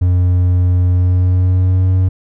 triangle tone with pitch glide, 90 to 92.85 Hz, F#2 to F#2, -47 to +7 cents, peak -7 dBFS, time 0.01-2.09 s, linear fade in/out 10 ms, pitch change +54 cents, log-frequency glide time 0.94-1.9 s, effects none

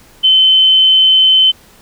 sine tone, 3065 Hz, G7, 40 cents flat, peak -5 dBFS, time 0.23-1.52 s, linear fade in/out 20 ms, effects pink hiss -44 dBFS RMS until 1.81 s

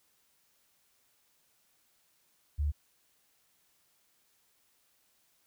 sine tone, 73.42 Hz, D2, in tune, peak -27 dBFS, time 2.58-2.72 s, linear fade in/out 20 ms, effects white hiss -71 dBFS RMS until 5.46 s

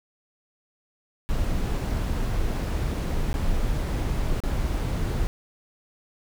brown noise with dropouts, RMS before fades -25 dBFS, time 1.29-5.27 s, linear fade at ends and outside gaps 0 ms, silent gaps 3.329-3.341 / 4.403-4.437 s, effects none

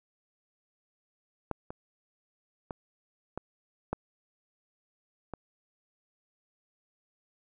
clicks, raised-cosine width 1 ms, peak -17 / -25 / -22 / -21 / -16 / -23 dBFS, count 6, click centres 1.513 / 1.705 / 2.708 / 3.376 / 3.93 / 5.337 s, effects none

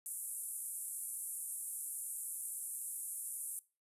pink band-pass noise, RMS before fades -43 dBFS, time 0.06-3.59 s, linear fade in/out 0 ms, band 8700 to 12000 Hz, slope 48 dB/octave, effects noise-tail reverb RT60 0.3 s tail -20 dB re dry + resampled to 32000 Hz

